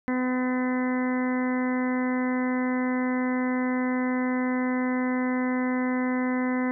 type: harmonic tone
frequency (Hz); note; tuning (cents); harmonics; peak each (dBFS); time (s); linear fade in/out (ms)
253.3; B3; +44; 1 / 2 / 3 / 4 / 5 / 6 / 7 / 8; -24 / -33 / -38 / -36 / -43 / -41 / -39 / -37; 0.08-6.71; 0
effects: none